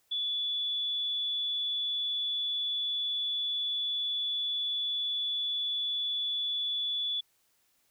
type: tone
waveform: sine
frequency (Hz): 3441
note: A7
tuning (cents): -39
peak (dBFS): -29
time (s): 0.11-7.21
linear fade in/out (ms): 10
effects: white hiss -71 dBFS RMS until 7.9 s